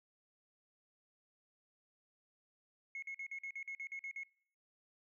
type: tone bursts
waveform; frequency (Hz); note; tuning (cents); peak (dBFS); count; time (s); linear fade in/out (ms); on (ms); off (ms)
sine; 2176; C#7; -33; -40; 11; 2.95-4.234; 2; 74; 47
effects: noise-tail reverb RT60 0.6 s tail -25 dB re dry + tanh soft clip ceiling -37 dBFS